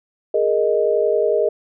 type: chord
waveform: sine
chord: Ab suspended second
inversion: none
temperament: equal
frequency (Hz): 415.3 / 466.2 / 622.3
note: Ab4 / Bb4 / Eb5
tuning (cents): 0 / 0 / 0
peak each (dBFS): -19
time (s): 0.34-1.49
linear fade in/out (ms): 5
effects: none